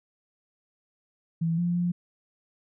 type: tone with pitch steps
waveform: sine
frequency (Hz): 165.2 / 174 / 175.4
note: E3 / F3 / F3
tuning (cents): +4 / -6 / +8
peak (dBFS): -23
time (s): 1.41-1.92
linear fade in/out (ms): 10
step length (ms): 170
effects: none